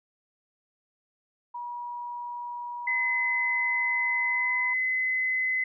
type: tone with pitch glide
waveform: sine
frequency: 963 to 983.8 Hz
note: B5 to B5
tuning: -44 to -7 cents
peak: -33 dBFS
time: 1.54-4.74 s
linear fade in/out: 10 ms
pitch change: +37 cents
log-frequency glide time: 4.26-4.51 s
type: tone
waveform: sine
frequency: 2033 Hz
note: B6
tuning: 50 cents sharp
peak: -24 dBFS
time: 2.87-5.64 s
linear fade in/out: 5 ms
effects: none